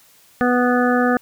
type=harmonic tone; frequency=246.9 Hz; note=B3; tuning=in tune; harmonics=1 / 2 / 3 / 5 / 6 / 7; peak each=-17 / -20 / -22 / -24 / -25 / -25 dBFS; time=0.41-1.17 s; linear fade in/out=0 ms; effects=white hiss -52 dBFS RMS until 1.21 s